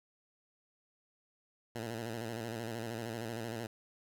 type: tone with vibrato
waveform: 10% pulse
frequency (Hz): 114.6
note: A#2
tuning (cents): -29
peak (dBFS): -30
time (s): 1.75-3.67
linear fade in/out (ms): 5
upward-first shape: square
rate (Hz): 13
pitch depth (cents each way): 60
effects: none